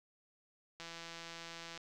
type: click train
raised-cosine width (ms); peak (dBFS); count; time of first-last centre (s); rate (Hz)
0.2; -30; 164; 0.8-1.776; 167
effects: none